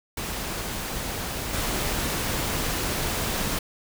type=noise with level steps; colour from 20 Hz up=pink; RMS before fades=-31 / -27 dBFS; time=0.17-3.59 s; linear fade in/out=5 ms; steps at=1.53 s; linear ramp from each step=5 ms; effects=none